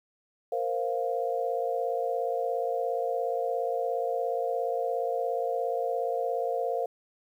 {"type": "chord", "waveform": "sine", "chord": "Bb suspended second", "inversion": "none", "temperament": "equal", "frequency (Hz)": [466.2, 523.3, 698.5], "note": ["Bb4", "C5", "F5"], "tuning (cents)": [0, 0, 0], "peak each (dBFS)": -31, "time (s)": [0.52, 6.86], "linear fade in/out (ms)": 5, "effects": ["10-bit"]}